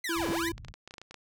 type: linear two-way sweep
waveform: sawtooth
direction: down then up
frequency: 2093 to 150.8 to 2093 Hz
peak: -28 dBFS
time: 0.04-0.49 s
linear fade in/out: 5 ms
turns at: 0.3 s
type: tone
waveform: square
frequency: 334.5 Hz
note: E4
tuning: 25 cents sharp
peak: -31 dBFS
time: 0.09-0.52 s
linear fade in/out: 5 ms
type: low-pass noise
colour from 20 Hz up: white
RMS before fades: -45 dBFS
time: 0.15-0.73 s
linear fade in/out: 20 ms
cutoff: 120 Hz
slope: 24 dB/octave
type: clicks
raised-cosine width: 0.2 ms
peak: -28 dBFS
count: 11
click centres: 0.58 / 0.648 / 0.684 / 0.74 / 0.876 / 0.909 / 0.94 / 0.982 / 1.016 / 1.11 / 1.143 s
effects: none